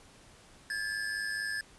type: tone pair together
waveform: square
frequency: 1620.7 / 1725 Hz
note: G#6 / A6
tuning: -43 / -35 cents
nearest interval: minor second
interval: 108 cents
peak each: -38 / -35 dBFS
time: 0.7-1.61 s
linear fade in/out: 2 ms
effects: pink hiss -57 dBFS RMS until 1.78 s + resampled to 24000 Hz